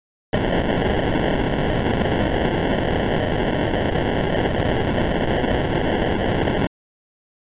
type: noise with sample-and-hold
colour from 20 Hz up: blue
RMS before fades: -20 dBFS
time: 0.33-6.67 s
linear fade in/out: 2 ms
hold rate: 1225 Hz
effects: resampled to 8000 Hz